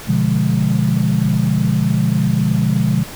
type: chord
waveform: sine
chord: B diminished seventh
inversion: none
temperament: equal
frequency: 123.47 / 146.83 / 174.61 / 207.7 Hz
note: B2 / D3 / F3 / Ab3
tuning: 0 / 0 / 0 / 0 cents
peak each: -18 dBFS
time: 0.07-3.04 s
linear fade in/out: 20 ms
effects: tanh soft clip ceiling -2 dBFS + pink hiss -33 dBFS RMS until 3.15 s